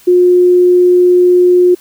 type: tone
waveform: sine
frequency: 358.4 Hz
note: F4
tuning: 45 cents sharp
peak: -4 dBFS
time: 0.07-1.75 s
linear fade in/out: 10 ms
effects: white hiss -43 dBFS RMS until 1.8 s